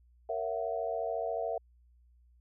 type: chord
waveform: sine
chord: F# dominant seventh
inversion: first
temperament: just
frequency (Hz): 462.5 / 555 / 666 / 740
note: A#4 / C#5 / E5 / F#5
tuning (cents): -14 / +2 / +18 / 0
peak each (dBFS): -37 / -40 / -34 / -39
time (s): 0.29-1.58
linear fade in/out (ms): 5
effects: added 60 Hz sine -60 dBFS peak until 2.4 s